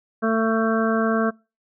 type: harmonic tone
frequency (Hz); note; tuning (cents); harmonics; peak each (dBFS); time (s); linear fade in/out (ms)
223.5; A3; +27; 1 / 2 / 3 / 5 / 6 / 7; -21 / -24 / -26 / -28 / -29 / -29; 0.22-1.31; 20
effects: noise-tail reverb RT60 0.3 s tail -25 dB re dry